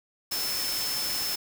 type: tone in noise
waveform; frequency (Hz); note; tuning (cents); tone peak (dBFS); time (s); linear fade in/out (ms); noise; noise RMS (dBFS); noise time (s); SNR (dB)
sine; 5274; E8; 0; -30; 0.31-1.36; 10; white; -32; 0.31-1.36; -1
effects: none